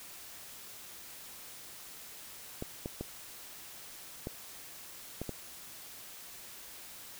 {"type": "clicks", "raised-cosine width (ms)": 2, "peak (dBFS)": -23, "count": 6, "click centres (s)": [2.624, 2.859, 3.01, 4.271, 5.216, 5.293], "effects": ["white hiss -49 dBFS RMS until 7.19 s"]}